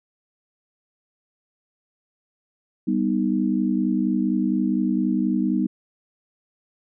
sine chord, G augmented, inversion none, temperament equal, 196 / 246.9 / 311.1 Hz, G3 / B3 / D#4, 0 / 0 / 0 cents, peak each -23 / -23 / -24 dBFS, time 2.87-5.67 s, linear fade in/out 10 ms, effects none

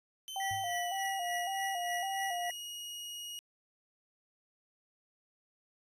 sawtooth tone with pitch glide, 3073 to 2884 Hz, G7 to F#7, -35 to -45 cents, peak -38 dBFS, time 0.28-3.39 s, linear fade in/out 0 ms, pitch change -110 cents, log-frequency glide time 0.64-1.1 s
sine tone with vibrato, 740 Hz, F#5, in tune, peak -34 dBFS, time 0.36-2.5 s, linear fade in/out 2 ms, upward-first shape square, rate 1.8 Hz, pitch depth 84 cents each way
square tone with tremolo, 1947 Hz, B6, 25 cents flat, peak -36 dBFS, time 0.4-2.51 s, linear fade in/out 2 ms, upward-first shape triangle, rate 3.4 Hz, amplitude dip 85%
sine tone with exponential decay, 101.8 Hz, G#2, 34 cents flat, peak -40 dBFS, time 0.51-0.88 s, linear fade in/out 0 ms, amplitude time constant 80 ms
effects resampled to 32000 Hz

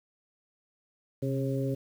harmonic tone with a mistuned harmonic, 135.5 Hz, C#3, 39 cents flat, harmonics 1 / 2 / 3 / 4, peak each -30 / -33 / -35 / -36 dBFS, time 1.22-1.75 s, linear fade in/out 10 ms, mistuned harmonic 1, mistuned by -44 cents, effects 9-bit

